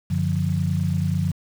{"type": "tone cluster", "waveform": "sine", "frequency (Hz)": [94.8, 146.9, 176.1], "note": ["F#2", "D3", "F3"], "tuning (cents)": [43, 1, 15], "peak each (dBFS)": -24, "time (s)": [0.1, 1.32], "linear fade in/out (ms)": 10, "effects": ["7-bit"]}